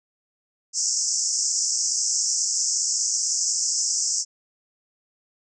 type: band-pass noise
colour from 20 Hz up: pink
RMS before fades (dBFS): -24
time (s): 0.73-4.25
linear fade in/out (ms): 50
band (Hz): 5200 to 7800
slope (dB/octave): 96
effects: none